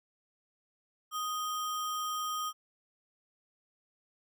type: tone with sample-and-hold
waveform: sine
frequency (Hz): 1244.5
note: D#6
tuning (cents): 0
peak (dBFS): -32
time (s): 1.11-2.53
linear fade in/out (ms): 50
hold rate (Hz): 4410
effects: none